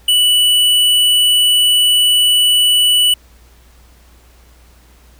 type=tone with hard clipping; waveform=sine; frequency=2960 Hz; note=F#7; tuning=in tune; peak=-10 dBFS; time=0.08-3.14 s; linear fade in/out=5 ms; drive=13 dB; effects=added 60 Hz sine -44 dBFS peak until 5.19 s + pink hiss -50 dBFS RMS until 5.19 s